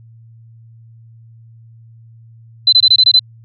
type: tone bursts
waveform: sine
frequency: 4042 Hz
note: B7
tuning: 39 cents sharp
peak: -5 dBFS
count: 7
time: 2.67-3.194 s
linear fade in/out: 5 ms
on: 56 ms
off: 22 ms
effects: added 114 Hz sine -39 dBFS peak until 3.44 s